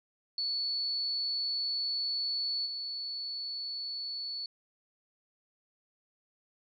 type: tone with level steps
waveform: sine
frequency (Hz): 4435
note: C#8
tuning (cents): 0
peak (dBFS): -30 / -35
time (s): 0.38-4.46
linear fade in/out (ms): 2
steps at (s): 2.65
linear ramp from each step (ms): 20
effects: none